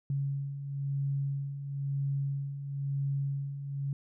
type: beating tone pair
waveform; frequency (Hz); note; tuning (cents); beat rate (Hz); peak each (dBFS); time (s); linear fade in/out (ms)
sine; 138.4 / 139.4; C#3 / C#3; -2 / +10; 1; -38 / -31; 0.1-3.93; 2
effects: none